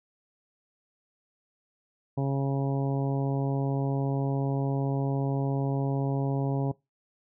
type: harmonic tone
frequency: 137.4 Hz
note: C#3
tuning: 15 cents flat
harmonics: 1 / 2 / 3 / 4 / 5 / 6 / 7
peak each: -26 / -32 / -36 / -38 / -40 / -42 / -43 dBFS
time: 2.17-6.72 s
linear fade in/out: 10 ms
effects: noise-tail reverb RT60 0.2 s tail -21 dB re dry